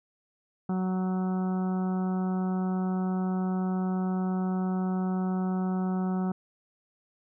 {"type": "harmonic tone", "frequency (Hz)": 185.8, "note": "F#3", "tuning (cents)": 7, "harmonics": [1, 2, 3, 4, 5, 6, 7, 8], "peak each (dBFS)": [-26, -37, -47, -39, -45, -50, -45, -53], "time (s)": [0.69, 6.32], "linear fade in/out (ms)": 5, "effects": []}